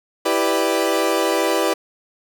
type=chord; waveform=30% pulse; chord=E minor seventh; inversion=none; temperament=equal; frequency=329.6 / 392 / 493.9 / 587.3 Hz; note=E4 / G4 / B4 / D5; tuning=0 / 0 / 0 / 0 cents; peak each=-20 dBFS; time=0.25-1.74 s; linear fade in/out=10 ms; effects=none